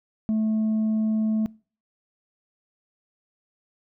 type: tone with tanh clipping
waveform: triangle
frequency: 218 Hz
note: A3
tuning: 16 cents flat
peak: -21 dBFS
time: 0.29-1.46 s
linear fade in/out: 0 ms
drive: 7 dB
effects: noise-tail reverb RT60 0.4 s tail -24 dB re dry